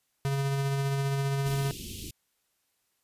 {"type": "tone with tremolo", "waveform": "square", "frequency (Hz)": 138.1, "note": "C#3", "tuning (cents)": -6, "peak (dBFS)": -26, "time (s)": [0.25, 1.71], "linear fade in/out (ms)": 0, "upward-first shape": "sine", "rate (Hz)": 15, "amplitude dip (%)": 25}
{"type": "band-stop noise", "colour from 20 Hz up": "pink", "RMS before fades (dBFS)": -40, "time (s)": [1.46, 2.11], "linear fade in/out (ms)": 5, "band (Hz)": [400, 2600], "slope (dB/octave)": 48}
{"effects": ["white hiss -75 dBFS RMS until 3.03 s", "resampled to 32000 Hz"]}